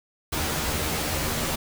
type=noise with comb filter; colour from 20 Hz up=pink; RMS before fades=-27 dBFS; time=0.32-1.56 s; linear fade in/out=10 ms; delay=13 ms; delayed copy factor=+0.7; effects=none